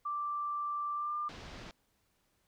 sine tone with pitch glide, 1174.7 to 1196.6 Hz, D6 to D6, 0 to +32 cents, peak -33 dBFS, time 0.05-1.29 s, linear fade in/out 10 ms, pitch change +32 cents, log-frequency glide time 0.94-1.15 s
pink low-pass noise, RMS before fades -48 dBFS, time 1.29-1.71 s, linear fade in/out 0 ms, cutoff 5400 Hz, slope 24 dB/octave
effects pink hiss -75 dBFS RMS until 2.47 s

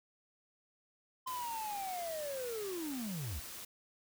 triangle linear sweep, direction down, 1039 to 58.4 Hz, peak -36 dBFS, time 1.26-3.4 s, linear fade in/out 10 ms
white noise, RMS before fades -47 dBFS, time 1.27-3.65 s, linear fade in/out 5 ms
effects none

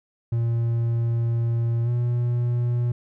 triangle tone with pitch glide, 116.6 to 120.64 Hz, A#2 to B2, +1 to -40 cents, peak -18 dBFS, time 0.32-2.92 s, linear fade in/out 5 ms, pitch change +59 cents, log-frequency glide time 1.84-1.89 s, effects none

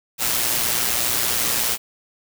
white noise with amplitude modulation, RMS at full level -19 dBFS, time 0.18-1.78 s, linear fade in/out 50 ms, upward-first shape sine, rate 119 Hz, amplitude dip 50%, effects none

